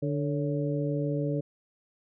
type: harmonic tone with a mistuned harmonic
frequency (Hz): 146.83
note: D3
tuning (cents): 0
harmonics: 1 / 2 / 3 / 4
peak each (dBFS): -29 / -32 / -34 / -35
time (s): 0.02-1.41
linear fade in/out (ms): 10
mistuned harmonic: 4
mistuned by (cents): -81
effects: none